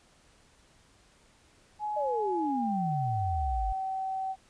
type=tone with pitch glide; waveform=sine; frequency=843 to 764.2 Hz; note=G#5 to G5; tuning=+26 to -44 cents; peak=-30 dBFS; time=1.79-4.36 s; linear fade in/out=50 ms; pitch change=-170 cents; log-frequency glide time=2.44-2.86 s
type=exponential sweep; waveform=sine; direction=down; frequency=622.3 to 47 Hz; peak=-29 dBFS; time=1.96-3.73 s; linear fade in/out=10 ms
effects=pink hiss -62 dBFS RMS until 4.49 s + resampled to 22050 Hz